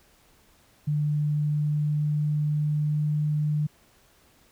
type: tone with pitch glide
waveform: sine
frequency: 148.9 to 150.37 Hz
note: D3 to D3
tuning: +24 to +41 cents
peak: -22 dBFS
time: 0.87-3.67 s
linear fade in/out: 10 ms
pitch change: +17 cents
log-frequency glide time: 1.27-3.1 s
effects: pink hiss -60 dBFS RMS until 4.51 s